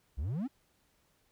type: exponential sweep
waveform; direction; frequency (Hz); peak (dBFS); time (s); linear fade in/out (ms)
triangle; up; 58.27 to 293.1; -30; 0.17-0.48; 20
effects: pink hiss -72 dBFS RMS until 1.31 s